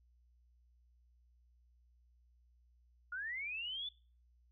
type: linear sweep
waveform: sine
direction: up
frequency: 1397 to 3520 Hz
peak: -39 dBFS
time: 3.12-3.89 s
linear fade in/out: 5 ms
effects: noise-tail reverb RT60 0.4 s tail -22 dB re dry + added 60 Hz sine -66 dBFS peak until 4.51 s